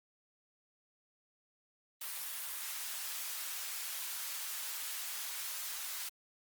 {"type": "high-pass noise", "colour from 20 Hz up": "white", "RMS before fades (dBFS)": -41, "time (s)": [2.01, 6.09], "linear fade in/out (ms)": 5, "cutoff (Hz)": 1000, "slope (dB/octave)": 12, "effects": ["Opus 32 kbps"]}